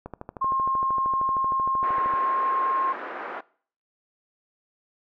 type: click train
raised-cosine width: 1 ms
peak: -21 dBFS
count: 28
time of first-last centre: 0.06-2.137 s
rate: 13 Hz
type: tone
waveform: sine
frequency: 1066 Hz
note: C6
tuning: 32 cents sharp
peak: -21 dBFS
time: 0.41-2.93 s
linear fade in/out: 10 ms
type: band-pass noise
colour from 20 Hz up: white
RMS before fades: -35 dBFS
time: 1.83-3.41 s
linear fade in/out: 10 ms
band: 310 to 1600 Hz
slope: 24 dB/octave
effects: noise-tail reverb RT60 0.5 s tail -22 dB re dry